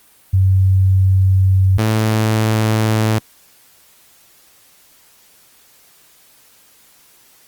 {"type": "tone pair in turn", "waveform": ["sine", "sawtooth"], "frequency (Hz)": [95, 109.55], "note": ["F#2", "A2"], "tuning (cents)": [46, -7], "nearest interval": "major second", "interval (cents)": 247, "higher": "second", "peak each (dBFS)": -9, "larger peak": "neither", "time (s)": [[0.33, 1.78], [1.78, 3.19]], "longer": "first", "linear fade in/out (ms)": 10, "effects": ["white hiss -50 dBFS RMS until 7.47 s", "Opus 32 kbps"]}